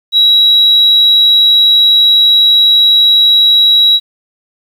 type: tone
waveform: sine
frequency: 3876 Hz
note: B7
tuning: 33 cents flat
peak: -3 dBFS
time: 0.12-4 s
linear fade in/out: 50 ms
effects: tanh soft clip ceiling 0 dBFS + 7-bit